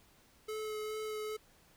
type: tone with vibrato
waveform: square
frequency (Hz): 430.3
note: A4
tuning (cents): -39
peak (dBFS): -38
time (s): 0.48-1.37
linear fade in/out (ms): 10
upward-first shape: sine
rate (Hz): 2.4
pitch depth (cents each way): 12
effects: pink hiss -65 dBFS RMS until 1.76 s